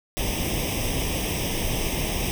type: noise with comb filter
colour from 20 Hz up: pink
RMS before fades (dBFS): -26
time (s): 0.17-2.31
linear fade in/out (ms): 0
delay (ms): 0.35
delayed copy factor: +0.85
effects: none